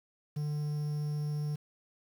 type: tone with quantisation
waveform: triangle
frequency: 148.8 Hz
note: D3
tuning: 23 cents sharp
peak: -29 dBFS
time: 0.36-1.56 s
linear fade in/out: 10 ms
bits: 9
effects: none